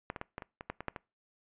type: clicks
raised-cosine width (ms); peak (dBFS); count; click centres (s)
0.5; -20 / -24 / -22 / -23 / -27 / -26 / -20 / -24 / -18 / -24; 10; 0.101 / 0.162 / 0.214 / 0.381 / 0.422 / 0.609 / 0.7 / 0.806 / 0.883 / 0.962
effects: noise-tail reverb RT60 0.3 s tail -24 dB re dry + resampled to 8000 Hz